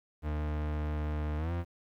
40% pulse tone with pitch glide, 75.5 to 86.23 Hz, D2 to F2, +48 to -21 cents, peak -30 dBFS, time 0.22-1.65 s, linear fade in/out 50 ms, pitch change +231 cents, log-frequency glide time 1.37-1.52 s, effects low-pass 2000 Hz 12 dB/octave + 10-bit

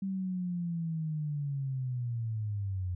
sine linear sweep, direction down, 195.1 to 88.2 Hz, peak -31 dBFS, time 0.02-2.95 s, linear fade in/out 5 ms, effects none

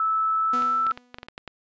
sine tone with pitch glide, 1309 to 1323.4 Hz, E6 to E6, -13 to +6 cents, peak -20 dBFS, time 0-0.92 s, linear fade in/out 2 ms, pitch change +19 cents, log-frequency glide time 0.39-0.74 s
sawtooth tone with exponential decay, 246.4 Hz, B3, 4 cents flat, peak -26 dBFS, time 0.53-1.27 s, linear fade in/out 5 ms, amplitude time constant 160 ms
clicks, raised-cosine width 0.3 ms, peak -20 dBFS, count 10, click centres 0.622 / 0.867 / 0.911 / 0.975 / 1.144 / 1.185 / 1.231 / 1.285 / 1.379 / 1.477 s
effects resampled to 16000 Hz

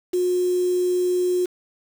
sine tone with quantisation, 360.7 Hz, F#4, 44 cents flat, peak -18 dBFS, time 0.13-1.46 s, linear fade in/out 10 ms, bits 6, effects none

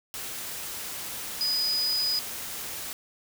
sine tone in noise, 4968 Hz, D#8, 3 cents flat, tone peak -24 dBFS, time 1.41-2.19 s, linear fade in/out 0 ms, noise white, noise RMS -36 dBFS, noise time 0.14-2.93 s, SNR +9 dB, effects none

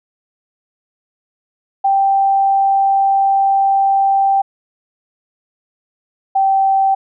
sine tone pair in turn, 784 / 776.8 Hz, G5 / G5, 0 / -16 cents, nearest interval unison, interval 16 cents, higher first, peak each -10 dBFS, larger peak neither, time 1.84-4.42 / 6.35-6.95 s, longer first, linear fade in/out 10 ms, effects none

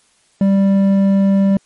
sine tone with hard clipping, 196 Hz, G3, in tune, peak -11 dBFS, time 0.41-1.57 s, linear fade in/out 2 ms, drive 6 dB, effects white hiss -56 dBFS RMS until 1.65 s + MP3 48 kbps

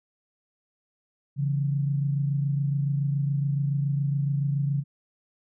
sine tone pair together, 139.6 / 166.71 Hz, C#3 / E3, +13 / +20 cents, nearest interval minor third, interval 307 cents, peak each -23 / -32 dBFS, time 1.36-4.84 s, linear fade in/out 50 ms, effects none

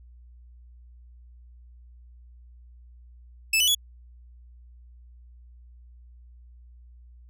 sawtooth tone with pitch steps, 2625 / 2981 / 3385 Hz, E7 / F#7 / G#7, -8 / +12 / +32 cents, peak -16 dBFS, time 3.53-3.749 s, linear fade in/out 5 ms, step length 73 ms, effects added 60 Hz sine -47 dBFS peak until 7.29 s

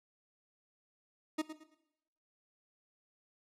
40% pulse tone with echo, 311.1 Hz, D#4, in tune, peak -30 dBFS, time 1.38-1.42 s, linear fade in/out 10 ms, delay 110 ms, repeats 3, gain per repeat -11 dB, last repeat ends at 1.75 s, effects noise-tail reverb RT60 0.9 s tail -17 dB re dry + low-pass 11000 Hz 12 dB/octave

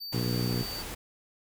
square tone, 4598 Hz, D8, 37 cents flat, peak -37 dBFS, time 0-0.83 s, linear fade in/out 20 ms
pink noise, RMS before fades -39 dBFS, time 0.12-0.95 s, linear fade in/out 10 ms
harmonic tone, 60.4 Hz, B1, 38 cents flat, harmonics 2 / 3 / 4 / 5 / 6 / 7 / 8, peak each -30 / -34 / -36 / -38 / -40 / -41 / -42 dBFS, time 0.13-0.63 s, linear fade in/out 10 ms
effects none

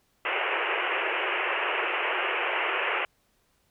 white band-pass noise, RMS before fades -28 dBFS, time 0.25-3.05 s, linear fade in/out 2 ms, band 340 to 2900 Hz, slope 96 dB/octave, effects pink hiss -69 dBFS RMS until 3.7 s

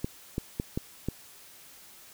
clicks, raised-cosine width 3 ms, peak -16 dBFS, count 5, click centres 0.045 / 0.381 / 0.599 / 0.775 / 1.086 s, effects white hiss -52 dBFS RMS until 2.13 s

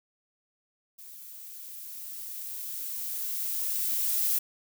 violet noise with level ramp, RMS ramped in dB -47 to -26 dBFS, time 0.98-4.39 s, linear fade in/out 10 ms, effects none

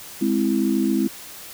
sine chord, Ab augmented, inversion none, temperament equal, 207.7 / 261.6 / 329.6 Hz, Ab3 / C4 / E4, 0 / 0 / 0 cents, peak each -22 dBFS, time 0.21-1.08 s, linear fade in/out 10 ms, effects white hiss -39 dBFS RMS until 1.53 s

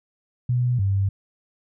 sine tone pair in turn, 123.47 / 98 Hz, B2 / G2, 0 / 0 cents, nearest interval major third, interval 400 cents, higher first, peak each -18 dBFS, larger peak neither, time 0.49-0.79 / 0.79-1.09 s, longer neither, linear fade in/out 5 ms, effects none

